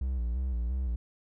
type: tone with vibrato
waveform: triangle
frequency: 61.6 Hz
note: B1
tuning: 4 cents flat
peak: -26 dBFS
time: 0.01-0.96 s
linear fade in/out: 5 ms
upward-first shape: square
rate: 2.9 Hz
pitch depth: 86 cents each way
effects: none